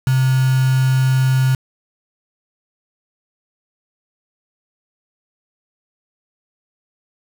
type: tone with quantisation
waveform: sine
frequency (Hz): 130.81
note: C3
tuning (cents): 0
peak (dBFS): -12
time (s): 0.07-1.55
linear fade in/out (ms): 2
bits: 4
effects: none